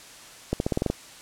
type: accelerating click train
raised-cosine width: 2 ms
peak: -10 dBFS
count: 8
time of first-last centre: 0.53-0.9 s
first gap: 71 ms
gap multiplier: 0.9
effects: white hiss -46 dBFS RMS until 1.21 s + low-pass 9000 Hz 12 dB/octave